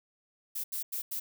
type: noise bursts at uneven times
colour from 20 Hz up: violet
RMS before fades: -35 dBFS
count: 4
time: 0.55-0.64 / 0.72-0.83 / 0.92-1.02 / 1.11-1.2 s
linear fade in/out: 10 ms
effects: none